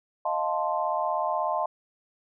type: chord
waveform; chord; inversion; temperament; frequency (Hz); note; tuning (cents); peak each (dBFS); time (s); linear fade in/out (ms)
sine; F dominant seventh; third; equal; 622.3 / 698.5 / 880 / 1046.5; Eb5 / F5 / A5 / C6; 0 / 0 / 0 / 0; -30; 0.25-1.66; 5
effects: none